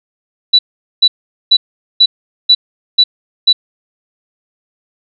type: tone bursts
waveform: sine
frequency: 3951 Hz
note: B7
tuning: in tune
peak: -3 dBFS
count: 7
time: 0.53-3.53 s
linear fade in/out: 10 ms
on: 60 ms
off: 430 ms
effects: none